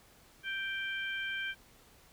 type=harmonic tone; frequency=784 Hz; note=G5; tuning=in tune; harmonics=2 / 3 / 4; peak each=-36 / -40 / -42 dBFS; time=0.43-1.55 s; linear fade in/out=50 ms; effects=pink hiss -61 dBFS RMS until 2.12 s